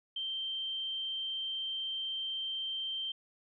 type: tone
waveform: sine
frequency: 3136 Hz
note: G7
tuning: in tune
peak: -34 dBFS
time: 0.16-3.12 s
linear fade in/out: 5 ms
effects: none